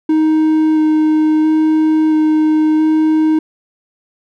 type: tone with vibrato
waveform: triangle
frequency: 311.5 Hz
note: D#4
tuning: 2 cents sharp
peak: -7 dBFS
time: 0.09-3.39 s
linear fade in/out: 5 ms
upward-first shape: square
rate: 0.74 Hz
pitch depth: 8 cents each way
effects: none